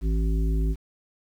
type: harmonic tone with a mistuned harmonic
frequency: 54 Hz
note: A1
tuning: 32 cents flat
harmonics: 1 / 3 / 5 / 7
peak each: -21 / -31 / -35 / -38 dBFS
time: 0.01-0.76 s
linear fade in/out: 50 ms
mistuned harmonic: 1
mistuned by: -19 cents
effects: 9-bit